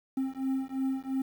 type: beating tone pair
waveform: triangle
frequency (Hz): 264.2 / 267.1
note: C4 / C4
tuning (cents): +17 / +36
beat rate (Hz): 2.9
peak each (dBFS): -30 / -30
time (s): 0.17-1.22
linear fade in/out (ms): 5
effects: 9-bit